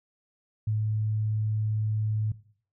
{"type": "tone", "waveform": "sine", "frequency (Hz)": 107.8, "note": "A2", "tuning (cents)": -35, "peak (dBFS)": -24, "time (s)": [0.67, 2.32], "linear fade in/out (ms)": 5, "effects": ["noise-tail reverb RT60 0.5 s tail -17 dB re dry"]}